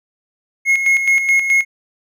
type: tone with tremolo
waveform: triangle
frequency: 2164 Hz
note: C#7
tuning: 42 cents flat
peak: -8 dBFS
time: 0.65-1.65 s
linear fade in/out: 50 ms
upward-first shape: square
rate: 4.7 Hz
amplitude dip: 55%
effects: none